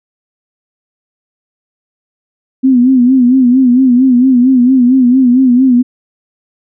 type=tone with vibrato; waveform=sine; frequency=253.4 Hz; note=B3; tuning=45 cents sharp; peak=-4 dBFS; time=2.63-5.83 s; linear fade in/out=20 ms; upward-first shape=sine; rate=4.4 Hz; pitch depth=88 cents each way; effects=none